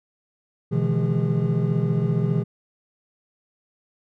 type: tone cluster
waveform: triangle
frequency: 125.4 / 152.1 / 167.1 / 210.7 / 406.3 Hz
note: B2 / D#3 / E3 / G#3 / G#4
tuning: +27 / -39 / +24 / +25 / -38 cents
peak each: -22 / -23 / -22 / -28 / -28 dBFS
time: 0.71-2.44 s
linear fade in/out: 20 ms
effects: none